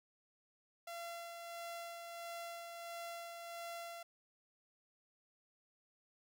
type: tone with tremolo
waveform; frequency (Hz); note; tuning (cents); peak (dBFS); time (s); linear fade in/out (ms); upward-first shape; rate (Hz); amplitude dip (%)
sawtooth; 682; F5; -41; -40; 0.87-4.03; 5; sine; 1.5; 35
effects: none